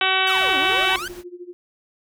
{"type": "harmonic tone", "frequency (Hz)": 378.6, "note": "F#4", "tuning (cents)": 40, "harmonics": [1, 2, 3, 4, 5, 6, 7, 8, 9, 10], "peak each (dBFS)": [-30, -25, -26, -24, -30, -25, -25, -24, -30, -28], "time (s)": [0.01, 0.96], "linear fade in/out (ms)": 2}
{"type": "exponential two-way sweep", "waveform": "sawtooth", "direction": "down then up", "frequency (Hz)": [1618, 261.6, 1618], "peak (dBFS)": -24, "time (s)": [0.27, 1.08], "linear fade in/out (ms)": 2, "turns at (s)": 0.58}
{"type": "noise", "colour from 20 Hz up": "pink", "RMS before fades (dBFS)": -42, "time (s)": [0.33, 1.24], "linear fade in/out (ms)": 50}
{"type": "tone with tremolo", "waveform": "sine", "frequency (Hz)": 354.7, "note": "F4", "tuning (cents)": 27, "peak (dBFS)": -31, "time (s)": [0.71, 1.53], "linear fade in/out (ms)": 0, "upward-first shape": "sine", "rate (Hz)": 13, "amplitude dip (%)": 85}
{"effects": []}